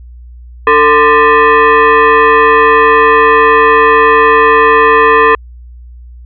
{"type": "tone with frequency modulation", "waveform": "sine", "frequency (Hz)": 293.7, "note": "D4", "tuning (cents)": 0, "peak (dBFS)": -3, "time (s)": [0.67, 5.35], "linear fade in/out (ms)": 2, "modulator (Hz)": 741, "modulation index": 2.2, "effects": ["added 60 Hz sine -29 dBFS peak until 6.25 s"]}